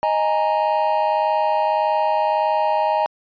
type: chord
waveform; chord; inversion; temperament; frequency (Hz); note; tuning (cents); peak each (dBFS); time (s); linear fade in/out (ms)
triangle; D# suspended fourth; none; equal; 622.3 / 830.6 / 932.3; D#5 / G#5 / A#5; 0 / 0 / 0; -19; 0.03-3.06; 0
effects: resampled to 11025 Hz